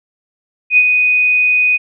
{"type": "tone with ADSR envelope", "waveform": "sine", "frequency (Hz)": 2489, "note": "D#7", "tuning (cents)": 0, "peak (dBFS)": -4, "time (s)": [0.7, 1.78], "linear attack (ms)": 74, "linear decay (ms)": 53, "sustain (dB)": -5, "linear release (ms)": 25, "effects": []}